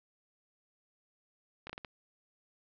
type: slowing click train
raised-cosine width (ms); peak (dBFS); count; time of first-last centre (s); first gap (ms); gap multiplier
0.3; -26; 5; 1.67-1.848; 25; 1.4
effects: low-pass 5000 Hz 12 dB/octave